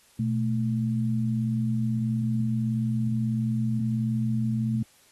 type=tone pair together; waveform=sine; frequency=121.56 / 220 Hz; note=B2 / A3; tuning=-27 / 0 cents; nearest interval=minor seventh; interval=1027 cents; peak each=-26 dBFS; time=0.19-4.83 s; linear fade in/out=5 ms; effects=white hiss -59 dBFS RMS until 5.11 s + AAC 32 kbps